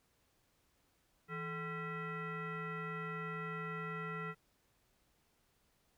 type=tone with frequency modulation; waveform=sine; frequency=761 Hz; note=F#5; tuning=48 cents sharp; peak=-39 dBFS; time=1.28-4.35 s; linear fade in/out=50 ms; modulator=597 Hz; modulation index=2.2; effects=pink hiss -75 dBFS RMS until 5.97 s